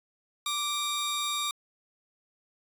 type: tone pair together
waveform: sawtooth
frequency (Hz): 1173 / 3724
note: D6 / A#7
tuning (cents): -2 / -2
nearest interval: octave + minor sixth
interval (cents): 2000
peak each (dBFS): -28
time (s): 0.46-1.51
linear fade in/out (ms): 2
effects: resampled to 32000 Hz